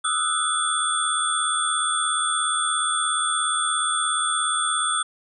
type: tone cluster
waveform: sine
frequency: 1237 / 1314 / 1471 / 3450 / 8660 Hz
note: D#6 / E6 / F#6 / A7 / C#9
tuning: -10 / -6 / -11 / -35 / -41 cents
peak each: -28 / -26 / -30 / -28 / -25 dBFS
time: 0.04-5.03 s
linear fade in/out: 10 ms
effects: none